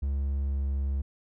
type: tone with pitch glide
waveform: triangle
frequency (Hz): 69.3 to 68.74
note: C#2 to C#2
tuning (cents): 0 to -14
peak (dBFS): -24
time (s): 0.02-1.02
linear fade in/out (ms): 10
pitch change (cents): -14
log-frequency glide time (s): 0.42-0.67
effects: none